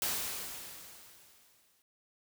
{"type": "noise with exponential decay", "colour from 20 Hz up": "white", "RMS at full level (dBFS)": -32, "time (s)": [0.02, 1.82], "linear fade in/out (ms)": 1, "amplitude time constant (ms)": 390, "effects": []}